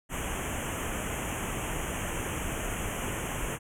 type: band-stop noise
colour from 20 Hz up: pink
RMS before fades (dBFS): -33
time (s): 0.09-3.59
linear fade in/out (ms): 50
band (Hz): 3200 to 6200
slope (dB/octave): 96
effects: low-pass 11000 Hz 12 dB/octave